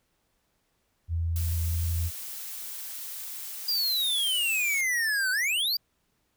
sine tone with pitch glide, 83.3 to 83.78 Hz, E2 to E2, +19 to +29 cents, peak -25 dBFS, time 1.08-2.11 s, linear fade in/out 50 ms, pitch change +10 cents, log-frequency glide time 1.8-1.91 s
blue noise, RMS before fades -38 dBFS, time 1.36-4.81 s, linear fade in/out 0 ms
square exponential two-way sweep, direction down then up, 4875 to 1480 to 4875 Hz, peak -25 dBFS, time 3.68-5.77 s, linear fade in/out 5 ms, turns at 5.31 s
effects pink hiss -73 dBFS RMS until 6.36 s

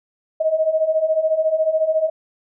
sine beating tone pair, 622.3 / 636.3 Hz, D#5 / D#5, 0 / +39 cents, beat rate 14 Hz, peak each -21 / -17 dBFS, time 0.4-2.1 s, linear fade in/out 10 ms, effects none

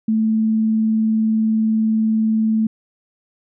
sine tone with vibrato, 220 Hz, A3, in tune, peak -14 dBFS, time 0.08-2.67 s, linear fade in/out 5 ms, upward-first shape sine, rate 20 Hz, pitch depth 18 cents each way, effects none

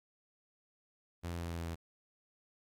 sawtooth tone with pitch steps, 86 / 85.46 / 84.91 / 84.38 / 83.84 / 83.31 Hz, F2 / F2 / F2 / E2 / E2 / E2, -26 / -37 / -48 / +41 / +30 / +19 cents, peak -34 dBFS, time 1.23-1.758 s, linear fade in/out 20 ms, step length 88 ms, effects AAC 64 kbps

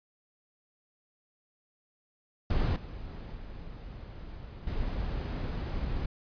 brown noise with level steps, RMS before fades -27 / -41 / -43 / -33 dBFS, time 2.5-6.06 s, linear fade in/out 5 ms, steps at 2.76 / 3.37 / 4.67 s, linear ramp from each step 2 ms, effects resampled to 11025 Hz

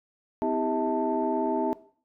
sine tone cluster, 254 / 321.4 / 398.5 / 646 / 885 Hz, B3 / E4 / G4 / E5 / A5, +49 / -44 / +28 / -35 / +10 cents, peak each -30 dBFS, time 0.42-1.73 s, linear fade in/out 0 ms, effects noise-tail reverb RT60 0.5 s tail -18 dB re dry + tanh soft clip ceiling -14 dBFS

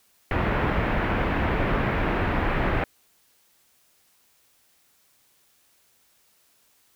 pink low-pass noise, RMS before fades -24 dBFS, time 0.31-2.84 s, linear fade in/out 2 ms, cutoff 2300 Hz, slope 24 dB/octave, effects white hiss -63 dBFS RMS until 6.95 s

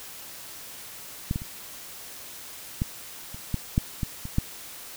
clicks, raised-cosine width 5 ms, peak -13 / -16 / -25 / -12 / -27 / -13 / -8 / -14 / -22 / -9 dBFS, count 10, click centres 1.311 / 1.359 / 1.419 / 2.819 / 3.345 / 3.543 / 3.779 / 4.032 / 4.254 / 4.384 s, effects white hiss -42 dBFS RMS until 4.96 s

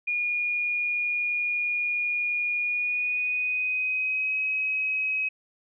sine tone with pitch glide, 2437 to 2543 Hz, D#7 to D#7, -37 to +37 cents, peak -24 dBFS, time 0.07-5.29 s, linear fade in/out 10 ms, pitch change +74 cents, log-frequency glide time 2.58-4.36 s, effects none

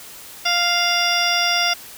harmonic tone, 699 Hz, F5, 1 cent sharp, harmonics 1 / 2 / 3 / 4 / 5 / 7 / 8, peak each -24 / -24 / -24 / -24 / -24 / -24 / -24 dBFS, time 0.45-1.74 s, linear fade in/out 10 ms, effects white hiss -39 dBFS RMS until 1.97 s

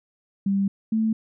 sine tone pair in turn, 197 / 220.8 Hz, G3 / A3, +9 / +6 cents, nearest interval major second, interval 197 cents, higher second, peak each -19 dBFS, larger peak neither, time 0.46-0.68 / 0.92-1.13 s, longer first, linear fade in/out 5 ms, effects none

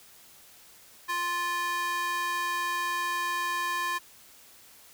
square tone with high-pass filter, 349.3 Hz, F4, in tune, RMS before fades -30 dBFS, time 1.08-3.99 s, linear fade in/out 20 ms, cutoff 1300 Hz, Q 9.2, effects white hiss -54 dBFS RMS until 4.93 s

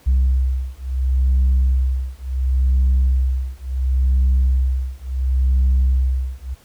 sine beating tone pair, 64.5 / 65.21 Hz, C2 / C2, -24 / -5 cents, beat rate 0.71 Hz, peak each -16 dBFS, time 0.06-6.55 s, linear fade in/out 20 ms, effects tanh soft clip ceiling -10 dBFS + pink hiss -52 dBFS RMS until 6.64 s

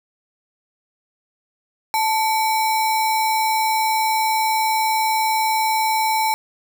sine tone with sample-and-hold, 880 Hz, A5, in tune, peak -16 dBFS, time 1.94-6.34 s, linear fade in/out 0 ms, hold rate 3150 Hz, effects none

